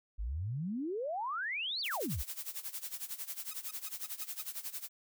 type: exponential two-way sweep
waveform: sine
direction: up then down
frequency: 46.71 to 4700 to 46.71 Hz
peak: -34 dBFS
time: 0.18-2.23 s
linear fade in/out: 20 ms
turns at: 1.81 s
type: noise with tremolo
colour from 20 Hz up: blue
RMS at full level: -39 dBFS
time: 1.83-4.89 s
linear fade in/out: 50 ms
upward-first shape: sine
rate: 11 Hz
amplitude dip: 85%
type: tone bursts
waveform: 5% pulse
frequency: 1262 Hz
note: D#6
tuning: 24 cents sharp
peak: -32 dBFS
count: 6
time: 3.51-4.416 s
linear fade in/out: 5 ms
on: 26 ms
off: 150 ms
effects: none